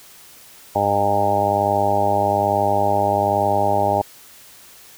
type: harmonic tone with a mistuned harmonic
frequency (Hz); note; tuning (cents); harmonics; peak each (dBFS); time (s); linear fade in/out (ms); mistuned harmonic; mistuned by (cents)
101.2; G#2; -44; 1 / 2 / 3 / 4 / 5 / 6 / 7 / 8 / 9; -27 / -30 / -30 / -27 / -30 / -21 / -26 / -19 / -26; 0.75-4.02; 10; 1; -17
effects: white hiss -45 dBFS RMS until 4.97 s